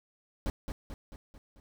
brown noise with echo, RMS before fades -31 dBFS, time 0.46-0.5 s, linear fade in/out 0 ms, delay 220 ms, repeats 5, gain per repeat -5 dB, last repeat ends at 1.6 s, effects none

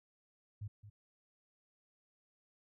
sine tone with echo, 103.83 Hz, G#2, in tune, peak -40 dBFS, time 0.61-0.68 s, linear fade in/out 10 ms, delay 220 ms, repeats 1, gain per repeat -11 dB, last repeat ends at 0.9 s, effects none

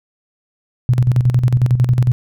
sine tone with tremolo, 123.9 Hz, B2, 6 cents sharp, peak -8 dBFS, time 0.89-2.12 s, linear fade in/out 0 ms, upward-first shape square, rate 11 Hz, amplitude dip 65%, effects none

